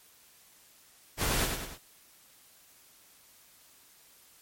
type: noise with echo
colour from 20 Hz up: pink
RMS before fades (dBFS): -29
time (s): 1.17-1.49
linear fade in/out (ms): 50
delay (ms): 99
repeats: 3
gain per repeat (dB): -5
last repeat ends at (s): 1.787
effects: white hiss -59 dBFS RMS until 4.41 s + MP3 64 kbps